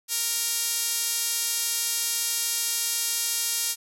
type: tone with band-pass filter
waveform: 5% pulse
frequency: 466.2 Hz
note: A#4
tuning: in tune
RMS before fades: -27 dBFS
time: 0.08-3.76 s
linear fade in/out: 50 ms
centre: 9600 Hz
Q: 7
effects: none